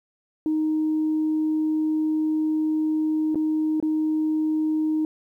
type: tone with dropouts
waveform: sine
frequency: 311.1 Hz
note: D#4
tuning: in tune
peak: -19 dBFS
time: 0.46-5.05 s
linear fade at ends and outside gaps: 1 ms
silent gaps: 3.346-3.356 / 3.801-3.826 s
effects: tanh soft clip ceiling -16 dBFS + 10-bit